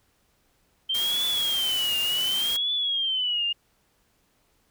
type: tone with vibrato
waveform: sine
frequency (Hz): 3119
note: G7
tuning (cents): -9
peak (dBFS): -23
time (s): 0.89-3.53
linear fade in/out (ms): 10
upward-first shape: triangle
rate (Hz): 0.68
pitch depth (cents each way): 190
type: noise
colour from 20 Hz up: white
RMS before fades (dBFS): -34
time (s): 0.94-2.57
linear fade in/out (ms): 10
effects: pink hiss -67 dBFS RMS until 4.7 s